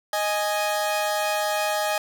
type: tone pair together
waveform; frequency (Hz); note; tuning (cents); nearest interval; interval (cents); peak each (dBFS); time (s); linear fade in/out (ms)
sawtooth; 622.2 / 830.6; D#5 / G#5; 0 / 0; perfect fourth; 500; -21 / -22; 0.13-1.98; 2
effects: none